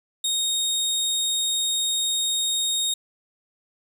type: tone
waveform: 25% pulse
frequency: 3722 Hz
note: A#7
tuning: 3 cents flat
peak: -18 dBFS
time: 0.24-2.94 s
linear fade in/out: 5 ms
effects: none